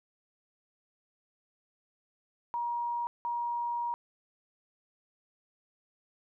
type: tone bursts at uneven times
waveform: sine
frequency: 950 Hz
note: A#5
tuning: 33 cents sharp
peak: -30 dBFS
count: 2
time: 2.54-3.07 / 3.25-3.94 s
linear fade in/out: 0 ms
effects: none